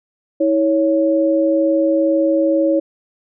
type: tone pair together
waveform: sine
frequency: 322.5 / 555.4 Hz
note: E4 / C#5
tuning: -38 / +3 cents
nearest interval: major sixth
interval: 941 cents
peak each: -15 dBFS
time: 0.4-2.8 s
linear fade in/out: 10 ms
effects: none